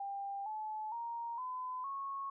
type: tone with pitch steps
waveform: sine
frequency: 795 / 862 / 934.6 / 1013.3 / 1098.6 Hz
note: G5 / A5 / A#5 / B5 / C#6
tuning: +24 / -36 / +4 / +44 / -16 cents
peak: -38 dBFS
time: 0-2.3 s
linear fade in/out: 5 ms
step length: 460 ms
effects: none